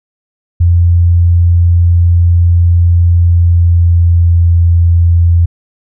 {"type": "tone with pitch glide", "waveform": "sine", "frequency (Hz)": [86.3, 85.21], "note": ["F2", "F2"], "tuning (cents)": [-20, -42], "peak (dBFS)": -4, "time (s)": [0.6, 5.46], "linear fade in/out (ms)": 10, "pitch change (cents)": -22, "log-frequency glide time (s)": [3.05, 4.54], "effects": []}